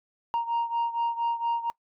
sine beating tone pair, 932.3 / 936.6 Hz, A#5 / A#5, 0 / +8 cents, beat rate 4.3 Hz, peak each -25 / -28 dBFS, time 0.34-1.7 s, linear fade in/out 0 ms, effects noise-tail reverb RT60 0.1 s tail -24 dB re dry + tanh soft clip ceiling -22 dBFS

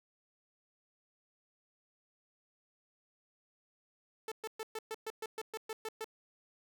sawtooth tone bursts, 440 Hz, A4, in tune, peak -34 dBFS, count 12, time 4.28-6.044 s, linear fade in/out 2 ms, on 37 ms, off 120 ms, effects none

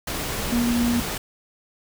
sine tone in noise, 238.3 Hz, A#3, 38 cents sharp, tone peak -19 dBFS, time 0.52-1 s, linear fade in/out 5 ms, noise pink, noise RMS -28 dBFS, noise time 0.07-1.18 s, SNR +6 dB, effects none

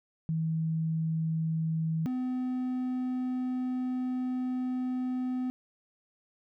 sine / triangle tone pair in turn, 160.9 / 253.6 Hz, E3 / B3, -42 / +46 cents, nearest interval minor sixth, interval 788 cents, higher second, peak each -27 dBFS, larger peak neither, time 0.29-2.06 / 2.06-5.5 s, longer second, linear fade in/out 0 ms, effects none

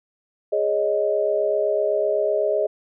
sine chord, Ab suspended fourth, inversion none, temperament equal, 415.3 / 554.4 / 622.3 Hz, Ab4 / Db5 / Eb5, 0 / 0 / 0 cents, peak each -23 / -25 / -21 dBFS, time 0.52-2.67 s, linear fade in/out 10 ms, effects none

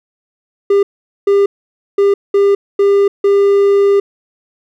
triangle tone bursts at uneven times, 400 Hz, G4, 35 cents sharp, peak -5 dBFS, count 6, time 0.7-0.83 / 1.27-1.46 / 1.98-2.14 / 2.34-2.55 / 2.79-3.08 / 3.24-4 s, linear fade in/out 5 ms, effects none

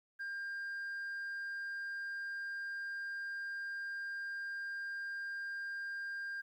sine tone, 1600 Hz, G6, 35 cents sharp, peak -36 dBFS, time 0.19-6.42 s, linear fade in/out 20 ms, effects tanh soft clip ceiling -38 dBFS + 12-bit

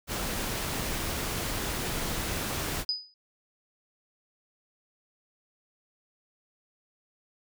pink noise, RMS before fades -32 dBFS, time 0.07-2.85 s, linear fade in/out 50 ms
sine tone with exponential decay, 4978 Hz, D#8, in tune, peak -23 dBFS, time 2.89-3.14 s, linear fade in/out 1 ms, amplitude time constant 54 ms
effects none

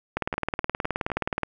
two click trains, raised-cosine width 0.5 ms, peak -20 / -10 dBFS, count 4 / 25, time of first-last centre 0.34-1.101 / 0.17-1.433 s, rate 3.94 / 19 Hz, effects none

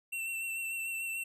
square tone with vibrato, 2700 Hz, E7, 41 cents sharp, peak -35 dBFS, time 0.12-1.24 s, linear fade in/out 10 ms, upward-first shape triangle, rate 6.8 Hz, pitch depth 28 cents each way, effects none

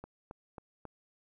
click train, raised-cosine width 1 ms, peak -30 dBFS, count 4, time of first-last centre 0.04-0.853 s, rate 3.69 Hz, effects 12-bit

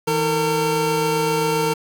25% pulse tone pair together, 160.69 / 454.5 Hz, E3 / A#4, -44 / -44 cents, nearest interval octave + tritone, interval 1800 cents, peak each -20 / -15 dBFS, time 0.07-1.74 s, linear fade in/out 10 ms, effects 7-bit

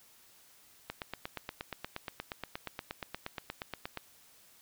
click train, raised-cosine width 0.3 ms, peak -21 dBFS, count 27, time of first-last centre 0.9-3.973 s, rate 8.46 Hz, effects white hiss -61 dBFS RMS until 4.61 s

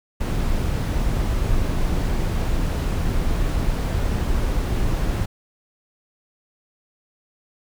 brown noise, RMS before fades -21 dBFS, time 0.2-5.26 s, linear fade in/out 10 ms, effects none

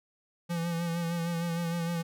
square tone with vibrato, 169.4 Hz, E3, 48 cents sharp, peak -30 dBFS, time 0.49-2.03 s, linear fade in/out 20 ms, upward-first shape sine, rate 6.5 Hz, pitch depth 36 cents each way, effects none

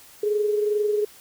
sine tone pair together, 417.6 / 440 Hz, G#4 / A4, +10 / 0 cents, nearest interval minor second, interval 90 cents, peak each -20 / -30 dBFS, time 0.23-1.05 s, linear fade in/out 5 ms, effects white hiss -49 dBFS RMS until 1.2 s

